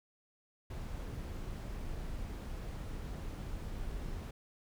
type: noise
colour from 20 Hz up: brown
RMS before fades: -41 dBFS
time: 0.7-4.31 s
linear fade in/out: 5 ms
effects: none